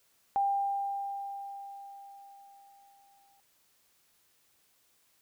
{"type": "tone with exponential decay", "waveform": "sine", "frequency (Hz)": 796, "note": "G5", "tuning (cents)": 26, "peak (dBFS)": -24, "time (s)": [0.36, 3.4], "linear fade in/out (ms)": 0, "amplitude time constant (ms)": 660, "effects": ["white hiss -69 dBFS RMS until 5.21 s"]}